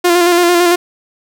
sawtooth tone with vibrato, 349.2 Hz, F4, in tune, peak -4 dBFS, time 0.04-0.76 s, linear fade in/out 10 ms, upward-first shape square, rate 8.9 Hz, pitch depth 28 cents each way, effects none

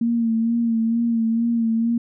sine tone with vibrato, 229.8 Hz, A#3, 25 cents flat, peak -17 dBFS, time 0.01-1.98 s, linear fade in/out 5 ms, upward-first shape sine, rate 2.2 Hz, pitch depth 38 cents each way, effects none

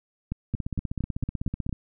two click trains, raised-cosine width 5 ms, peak -17 / -16 dBFS, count 20 / 7, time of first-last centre 0.54-1.728 / 0.32-1.693 s, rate 16 / 4.37 Hz, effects none

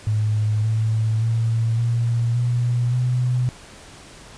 sine tone with pitch steps, 107 / 110.33 / 113.76 / 117.29 / 120.94 / 124.7 Hz, A2 / A2 / A#2 / A#2 / B2 / B2, -48 / +5 / -42 / +11 / -36 / +17 cents, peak -17 dBFS, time 0.07-3.49 s, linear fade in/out 0 ms, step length 570 ms, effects pink hiss -43 dBFS RMS until 4.37 s + resampled to 22050 Hz

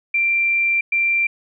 sine tone bursts at uneven times, 2362 Hz, D7, 9 cents sharp, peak -15 dBFS, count 2, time 0.14-0.81 / 0.92-1.27 s, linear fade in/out 5 ms, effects none

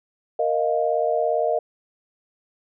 sine chord, Bb suspended fourth, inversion none, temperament just, 466.2 / 621.6 / 699.2 Hz, Bb4 / Eb5 / F5, 0 / -2 / +2 cents, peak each -24 / -22 / -24 dBFS, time 0.39-1.59 s, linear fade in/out 5 ms, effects none

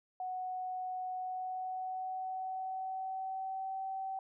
sine tone with pitch glide, 740 to 767.9 Hz, F#5 to G5, 0 to -36 cents, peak -36 dBFS, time 0.2-4.19 s, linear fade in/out 2 ms, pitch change +64 cents, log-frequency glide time 1.16-3.8 s, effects none

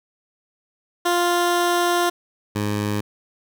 15% pulse tone pair in turn, 349.6 / 103.94 Hz, F4 / G#2, +2 / +2 cents, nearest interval octave + major sixth, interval 2100 cents, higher first, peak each -11 / -15 dBFS, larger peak first, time 1.05-2.1 / 2.55-3.01 s, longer first, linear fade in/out 10 ms, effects none

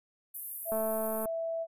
pink high-pass noise, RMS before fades -37 dBFS, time 0.34-1.26 s, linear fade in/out 10 ms, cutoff 11000 Hz, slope 48 dB/octave
sine tone, 659.3 Hz, E5, in tune, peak -31 dBFS, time 0.65-1.67 s, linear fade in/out 50 ms
click train, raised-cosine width 1 ms, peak -25 dBFS, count 119, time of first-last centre 0.72-1.256 s, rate 220 Hz
effects resampled to 32000 Hz

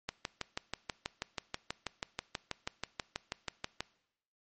click train, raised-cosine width 0.2 ms, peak -17 dBFS, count 24, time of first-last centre 0.09-3.806 s, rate 6.19 Hz, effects noise-tail reverb RT60 0.8 s tail -21 dB re dry + MP3 32 kbps

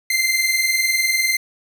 sawtooth tone pair together, 2073 / 2093 Hz, C7 / C7, -17 / 0 cents, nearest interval unison, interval 17 cents, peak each -16 / -16 dBFS, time 0.1-1.37 s, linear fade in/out 5 ms, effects none

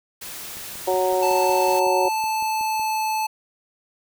white noise, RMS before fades -35 dBFS, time 0.21-1.8 s, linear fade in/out 10 ms
click train, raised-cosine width 2 ms, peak -31 dBFS, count 13, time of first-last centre 0.57-2.796 s, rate 5.39 Hz
harmonic tone, 185 Hz, F#3, in tune, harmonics 2 / 3 / 4 / 5, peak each -23 / -22 / -25 / -26 dBFS, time 0.87-2.09 s, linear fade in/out 10 ms
square tone with pitch glide, 880 to 870.4 Hz, A5 to A5, 0 to -19 cents, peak -22 dBFS, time 1.22-3.27 s, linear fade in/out 10 ms, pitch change -19 cents, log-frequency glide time 1.56-3.03 s
effects none

